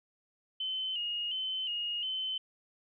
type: tone with vibrato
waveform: sine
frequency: 2960 Hz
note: F#7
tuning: in tune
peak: -32 dBFS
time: 0.6-2.38 s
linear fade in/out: 5 ms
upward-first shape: square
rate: 1.4 Hz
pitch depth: 57 cents each way
effects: none